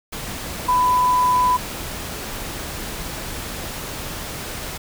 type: tone in noise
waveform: sine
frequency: 998 Hz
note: B5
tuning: 18 cents sharp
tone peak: -14 dBFS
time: 0.68-1.57 s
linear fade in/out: 10 ms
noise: pink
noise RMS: -30 dBFS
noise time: 0.12-4.78 s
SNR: +13 dB
effects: none